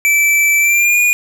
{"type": "tone with pitch glide", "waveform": "square", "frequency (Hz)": [2321, 2441], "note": ["D7", "D#7"], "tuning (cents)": [-21, -34], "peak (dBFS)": -10, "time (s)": [0.05, 1.13], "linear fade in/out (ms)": 0, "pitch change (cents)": 87, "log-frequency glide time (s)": [0.59, 1], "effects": ["7-bit"]}